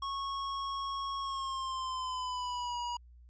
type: tone with pitch glide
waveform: square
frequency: 1100 to 963.2 Hz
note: C#6 to B5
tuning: -14 to -44 cents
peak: -35 dBFS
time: 0.02-2.97 s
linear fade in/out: 5 ms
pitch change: -230 cents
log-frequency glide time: 1.2-2.78 s
effects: added 60 Hz sine -53 dBFS peak until 3.29 s + resampled to 16000 Hz